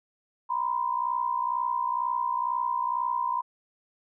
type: tone pair together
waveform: sine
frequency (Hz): 960 / 1022.1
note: B5 / C6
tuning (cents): -49 / -41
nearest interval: minor second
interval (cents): 108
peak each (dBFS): -28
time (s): 0.49-3.42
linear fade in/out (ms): 20
effects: none